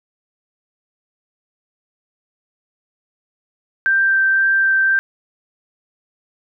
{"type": "tone with vibrato", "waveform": "sine", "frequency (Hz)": 1569, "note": "G6", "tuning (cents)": 1, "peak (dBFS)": -12, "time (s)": [3.86, 4.99], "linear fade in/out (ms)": 0, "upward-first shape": "sine", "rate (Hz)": 1.9, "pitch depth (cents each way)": 8, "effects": []}